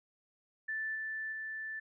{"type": "tone with level steps", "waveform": "sine", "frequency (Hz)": 1760, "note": "A6", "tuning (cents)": 0, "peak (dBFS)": [-34, -36, -38], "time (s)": [0.68, 1.8], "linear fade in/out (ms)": 10, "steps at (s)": [0.95, 1.32], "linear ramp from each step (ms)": 5, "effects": []}